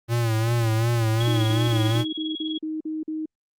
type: tone with vibrato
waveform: square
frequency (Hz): 114.5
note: A#2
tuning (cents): -31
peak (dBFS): -20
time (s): 0.08-2.05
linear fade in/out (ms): 50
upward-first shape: sine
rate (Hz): 2.7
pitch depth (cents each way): 68
type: tone with tremolo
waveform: sine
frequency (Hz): 3322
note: G#7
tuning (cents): 0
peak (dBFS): -27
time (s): 1.2-2.59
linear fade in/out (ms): 5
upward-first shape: triangle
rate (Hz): 20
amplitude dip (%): 90
type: tone bursts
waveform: sine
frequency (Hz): 312.9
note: D#4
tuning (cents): +10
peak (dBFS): -26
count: 9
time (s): 1.27-3.258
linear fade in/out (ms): 5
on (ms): 180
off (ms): 46
effects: Opus 32 kbps